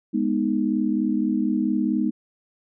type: chord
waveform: sine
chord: G# minor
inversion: none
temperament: equal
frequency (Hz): 207.7 / 246.9 / 311.1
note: G#3 / B3 / D#4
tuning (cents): 0 / 0 / 0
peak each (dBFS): -24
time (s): 0.13-2.11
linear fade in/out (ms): 20
effects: none